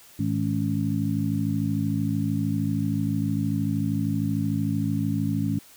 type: harmonic tone with a mistuned harmonic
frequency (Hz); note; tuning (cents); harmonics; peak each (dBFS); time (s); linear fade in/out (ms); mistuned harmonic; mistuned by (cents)
53.1; G#1; +39; 2 / 3 / 4 / 5; -28 / -28 / -28 / -28; 0.19-5.59; 5; 5; +90
effects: white hiss -51 dBFS RMS until 5.76 s